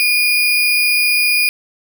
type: tone with sample-and-hold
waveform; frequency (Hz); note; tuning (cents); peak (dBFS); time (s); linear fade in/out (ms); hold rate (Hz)
sine; 2435; D#7; -38; -11; 0-1.49; 0; 7350
effects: none